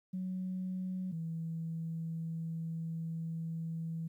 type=tone pair in turn; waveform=sine; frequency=185 / 163.65 Hz; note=F#3 / E3; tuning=0 / -12 cents; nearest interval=major second; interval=212 cents; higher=first; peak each=-34 / -35 dBFS; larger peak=first; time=0.13-1.12 / 1.12-4.08 s; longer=second; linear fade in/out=10 ms; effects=tanh soft clip ceiling -30 dBFS + 12-bit